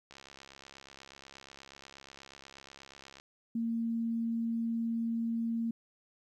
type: click train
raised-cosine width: 0.2 ms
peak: -33 dBFS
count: 212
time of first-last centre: 0.11-3.199 s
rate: 68.3 Hz
type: tone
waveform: sine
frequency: 229.7 Hz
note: A#3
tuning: 25 cents flat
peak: -30 dBFS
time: 3.55-5.71 s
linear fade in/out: 5 ms
effects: 12-bit